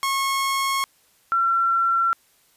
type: tone pair in turn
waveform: sawtooth / sine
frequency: 1090 / 1357.9 Hz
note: C#6 / F6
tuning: -29 / -49 cents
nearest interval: major third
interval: 380 cents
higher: second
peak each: -17 dBFS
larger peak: neither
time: 0.03-0.84 / 1.32-2.13 s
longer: neither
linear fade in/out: 0 ms
effects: white hiss -60 dBFS RMS until 2.56 s + resampled to 32000 Hz